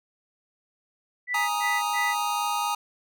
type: tone bursts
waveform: sine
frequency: 1975.5 Hz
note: B6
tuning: in tune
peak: -25 dBFS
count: 3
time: 1.27-2.15 s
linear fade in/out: 50 ms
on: 220 ms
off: 110 ms
type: chord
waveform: square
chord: Ab suspended second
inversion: none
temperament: just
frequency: 830.6 / 934.4 / 1245.9 Hz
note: Ab5 / Bb5 / Eb6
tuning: 0 / +4 / +2 cents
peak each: -30 dBFS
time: 1.34-2.75 s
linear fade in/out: 5 ms
effects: none